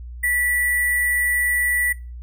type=tone with sample-and-hold; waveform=sine; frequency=1957 Hz; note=B6; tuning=16 cents flat; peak=-17 dBFS; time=0.23-1.93 s; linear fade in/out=10 ms; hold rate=11025 Hz; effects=noise-tail reverb RT60 0.3 s tail -21 dB re dry + added 60 Hz sine -32 dBFS peak until 2.22 s